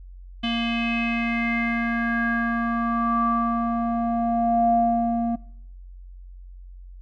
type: tone with low-pass filter sweep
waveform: square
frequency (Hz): 233.1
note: A#3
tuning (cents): 0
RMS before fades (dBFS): -23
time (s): 0.43-5.36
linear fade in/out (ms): 10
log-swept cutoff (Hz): 3100 to 560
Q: 7.1
effects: noise-tail reverb RT60 0.8 s tail -24 dB re dry + added 45 Hz sine -39 dBFS peak until 7.01 s